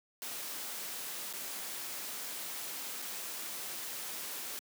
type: noise with dropouts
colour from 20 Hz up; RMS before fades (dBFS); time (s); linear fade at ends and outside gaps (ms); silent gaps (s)
white; -41; 0.22-4.59; 0; 1.328-1.336 / 3.019-3.023
effects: high-pass 200 Hz 12 dB/octave